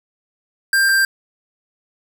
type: tone pair in turn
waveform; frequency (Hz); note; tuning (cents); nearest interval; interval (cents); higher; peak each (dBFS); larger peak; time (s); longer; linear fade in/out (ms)
square; 1588 / 1581.3; G6 / G6; +22 / +15; unison; 7; first; -13; neither; 0.73-0.89 / 0.89-1.05; neither; 2
effects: none